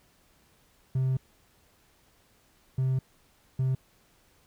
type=tone bursts at uneven times; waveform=triangle; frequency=130.81 Hz; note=C3; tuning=in tune; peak=-21 dBFS; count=3; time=0.95-1.17 / 2.78-2.99 / 3.59-3.75 s; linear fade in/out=5 ms; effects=tanh soft clip ceiling -17 dBFS + pink hiss -64 dBFS RMS until 4.46 s